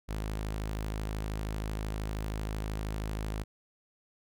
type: tone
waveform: sawtooth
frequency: 52.9 Hz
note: G#1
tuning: 33 cents sharp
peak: -29 dBFS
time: 0.08-3.44 s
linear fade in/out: 20 ms
effects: none